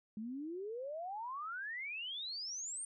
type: exponential sweep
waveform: sine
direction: up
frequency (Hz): 207.7 to 9050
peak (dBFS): -40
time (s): 0.17-2.85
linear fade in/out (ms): 2
effects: none